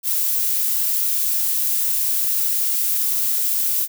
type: noise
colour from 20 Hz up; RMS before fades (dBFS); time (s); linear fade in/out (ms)
violet; -20; 0.03-3.88; 50
effects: none